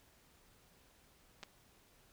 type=clicks; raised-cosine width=0.2 ms; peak=-30 dBFS; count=2; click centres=1.43 / 1.435 s; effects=pink hiss -67 dBFS RMS until 2.12 s